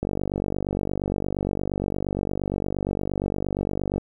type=click train; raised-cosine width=2 ms; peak=-12 dBFS; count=193; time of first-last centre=0.03-3.981 s; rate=48.6 Hz; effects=9-bit